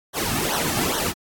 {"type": "noise with flanger", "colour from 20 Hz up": "pink", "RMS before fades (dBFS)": -24, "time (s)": [0.13, 1.14], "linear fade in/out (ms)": 50, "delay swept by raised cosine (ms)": [0.41, 2.11], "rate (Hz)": 2.4, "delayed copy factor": -0.85, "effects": ["AAC 64 kbps"]}